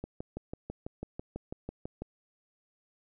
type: click train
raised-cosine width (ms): 2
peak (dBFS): -24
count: 13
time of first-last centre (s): 0.04-2.02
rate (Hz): 6.06
effects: none